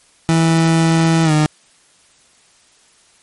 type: tone with pitch glide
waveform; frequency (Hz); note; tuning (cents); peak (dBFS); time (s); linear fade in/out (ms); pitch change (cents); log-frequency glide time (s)
30% pulse; 163.6 to 152.64; E3 to D#3; -13 to -33; -8; 0.29-1.46; 0; -120; 1.24-1.32
effects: white hiss -52 dBFS RMS until 3.22 s + MP3 48 kbps